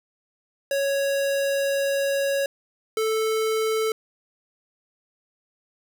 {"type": "tone pair in turn", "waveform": "square", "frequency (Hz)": [554.4, 440], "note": ["C#5", "A4"], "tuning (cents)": [0, 0], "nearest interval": "major third", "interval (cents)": 400, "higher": "first", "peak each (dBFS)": -22, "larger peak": "neither", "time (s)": [[0.71, 2.46], [2.97, 3.92]], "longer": "first", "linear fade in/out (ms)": 2, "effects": []}